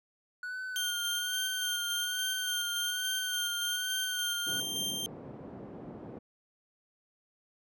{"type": "tone with vibrato", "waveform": "triangle", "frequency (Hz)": 1466, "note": "F#6", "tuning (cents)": -16, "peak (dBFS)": -34, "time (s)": [0.43, 4.6], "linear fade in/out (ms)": 2, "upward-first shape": "sine", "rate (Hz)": 1.2, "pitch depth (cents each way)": 56}
{"type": "tone with tremolo", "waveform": "sawtooth", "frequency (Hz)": 3163, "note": "G7", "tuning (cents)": 15, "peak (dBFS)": -28, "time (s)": [0.76, 5.06], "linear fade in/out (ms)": 0, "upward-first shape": "square", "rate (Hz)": 3.5, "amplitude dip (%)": 25}
{"type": "band-pass noise", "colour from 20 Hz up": "pink", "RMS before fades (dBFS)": -45, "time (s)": [4.46, 6.19], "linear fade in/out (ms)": 10, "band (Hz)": [160, 520], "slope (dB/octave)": 12}
{"effects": []}